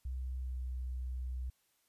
sine tone with pitch glide, 64 to 63.05 Hz, C2 to B1, -38 to +36 cents, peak -36 dBFS, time 0.05-1.5 s, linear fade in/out 5 ms, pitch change -26 cents, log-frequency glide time 0.4-0.57 s, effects white hiss -75 dBFS RMS until 1.88 s + resampled to 32000 Hz

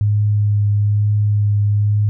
sine tone with vibrato, 103.8 Hz, G#2, in tune, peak -12 dBFS, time 0.01-2.09 s, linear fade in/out 0 ms, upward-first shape triangle, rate 1.1 Hz, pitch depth 15 cents each way, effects none

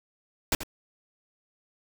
pink noise with echo, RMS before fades -24 dBFS, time 0.52-0.55 s, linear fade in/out 2 ms, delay 84 ms, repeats 1, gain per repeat -11 dB, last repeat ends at 0.634 s, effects none

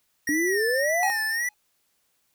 square tone with vibrato, 1864.7 Hz, A#6, in tune, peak -25 dBFS, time 0.27-1.49 s, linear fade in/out 5 ms, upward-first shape sine, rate 1.8 Hz, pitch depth 110 cents each way
sine exponential sweep, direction up, 288.3 to 799 Hz, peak -23 dBFS, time 0.29-1.1 s, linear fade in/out 0 ms
square tone with exponential decay, 838 Hz, G#5, 15 cents sharp, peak -25 dBFS, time 1.03-1.54 s, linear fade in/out 1 ms, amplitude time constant 110 ms
effects white hiss -70 dBFS RMS until 2.34 s

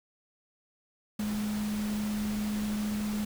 sine tone in noise, 210.5 Hz, G#3, 24 cents sharp, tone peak -29 dBFS, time 1.19-3.25 s, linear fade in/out 5 ms, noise pink, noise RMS -41 dBFS, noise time 1.19-3.25 s, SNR +9 dB, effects none

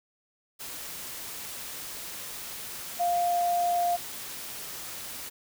sine tone in noise, 700 Hz, F5, 4 cents sharp, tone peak -23 dBFS, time 2.99-3.97 s, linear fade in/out 20 ms, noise white, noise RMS -39 dBFS, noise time 0.59-5.3 s, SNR +13 dB, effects none

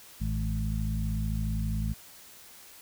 harmonic tone with a mistuned harmonic, 53.6 Hz, A1, 45 cents flat, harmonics 1 / 2 / 3 / 4, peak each -30 / -33 / -35 / -36 dBFS, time 0.2-1.94 s, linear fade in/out 20 ms, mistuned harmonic 2, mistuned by +28 cents, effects white hiss -51 dBFS RMS until 2.81 s

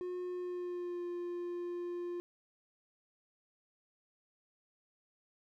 triangle tone with pitch glide, 360.2 to 350.6 Hz, F#4 to F4, -46 to +7 cents, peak -35 dBFS, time 0.01-2.2 s, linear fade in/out 0 ms, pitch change -47 cents, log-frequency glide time 0.32-1.04 s, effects none

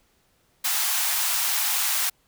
white high-pass noise, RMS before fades -24 dBFS, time 0.64-2.1 s, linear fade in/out 10 ms, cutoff 700 Hz, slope 48 dB/octave, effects pink hiss -65 dBFS RMS until 2.27 s

